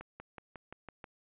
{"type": "accelerating click train", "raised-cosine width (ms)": 0.5, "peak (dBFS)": -30, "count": 7, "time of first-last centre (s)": [0.01, 1.042], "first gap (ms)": 190, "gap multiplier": 0.96, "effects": ["resampled to 8000 Hz"]}